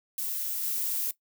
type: noise with level steps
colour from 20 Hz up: violet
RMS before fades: -32 / -30 dBFS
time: 0.18-1.11 s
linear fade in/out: 2 ms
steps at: 0.63 s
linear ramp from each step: 5 ms
effects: noise-tail reverb RT60 0.1 s tail -17 dB re dry